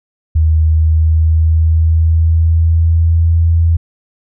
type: tone with pitch glide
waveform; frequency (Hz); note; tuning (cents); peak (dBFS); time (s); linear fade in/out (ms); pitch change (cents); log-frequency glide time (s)
sine; 79 to 82.98; D#2 to E2; +27 to +12; -7; 0.35-3.77; 10; +85; 0.65-3.36
effects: none